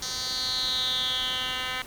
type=tone with band-pass filter sweep; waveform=10% pulse; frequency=255.4 Hz; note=C4; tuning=42 cents flat; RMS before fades=-29 dBFS; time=0.02-1.82 s; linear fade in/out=2 ms; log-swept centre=5200 to 2500 Hz; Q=6.5; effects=pink hiss -44 dBFS RMS until 1.86 s